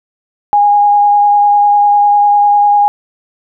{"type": "tone with vibrato", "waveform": "sine", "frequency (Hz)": 821, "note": "G#5", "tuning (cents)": -20, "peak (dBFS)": -5, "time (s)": [0.53, 2.88], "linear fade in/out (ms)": 0, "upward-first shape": "square", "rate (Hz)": 10, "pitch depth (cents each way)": 10, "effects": []}